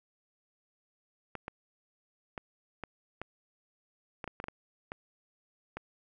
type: clicks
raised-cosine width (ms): 0.5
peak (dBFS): -23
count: 12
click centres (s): 1.353 / 1.481 / 2.378 / 2.837 / 3.216 / 4.242 / 4.277 / 4.401 / 4.441 / 4.484 / 4.919 / 5.77
effects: none